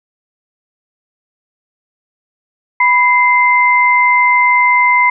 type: tone pair together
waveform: sine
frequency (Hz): 987.8 / 2079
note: B5 / C7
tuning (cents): 0 / -12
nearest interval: octave + minor second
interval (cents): 1288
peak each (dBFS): -10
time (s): 2.8-5.1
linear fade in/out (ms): 5
effects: none